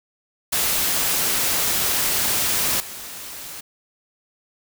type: noise with level steps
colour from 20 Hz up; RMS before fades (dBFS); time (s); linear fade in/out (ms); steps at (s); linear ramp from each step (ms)
white; -21 / -35; 0.52-3.61; 10; 2.8; 2
effects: none